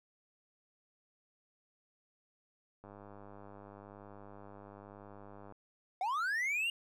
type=click train; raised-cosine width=1 ms; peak=-38 dBFS; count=272; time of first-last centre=2.84-5.523 s; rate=101 Hz
type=linear sweep; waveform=triangle; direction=up; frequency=710 to 2861 Hz; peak=-30 dBFS; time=6.01-6.7 s; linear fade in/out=2 ms
effects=none